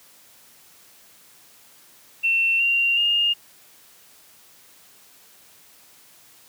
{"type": "tone with pitch steps", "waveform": "sine", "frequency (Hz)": [2700, 2765, 2831], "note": ["E7", "F7", "F7"], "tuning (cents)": [41, -18, 23], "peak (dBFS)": -17, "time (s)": [2.23, 3.34], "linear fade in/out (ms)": 20, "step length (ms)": 370, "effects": ["white hiss -52 dBFS RMS until 6.48 s", "high-pass 80 Hz 12 dB/octave"]}